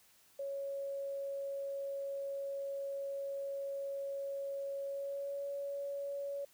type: tone with pitch glide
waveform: sine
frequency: 554.4 to 562.1 Hz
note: C#5 to C#5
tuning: 0 to +24 cents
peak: -37 dBFS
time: 0.39-6.45 s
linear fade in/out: 5 ms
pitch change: +24 cents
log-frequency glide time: 4.84-5.43 s
effects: white hiss -66 dBFS RMS until 6.53 s